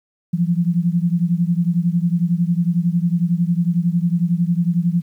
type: beating tone pair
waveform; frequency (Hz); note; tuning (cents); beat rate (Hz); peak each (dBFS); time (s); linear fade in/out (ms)
sine; 168.7 / 179.7; E3 / F3; +40 / +50; 11; -17 / -19; 0.33-5.02; 10
effects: 9-bit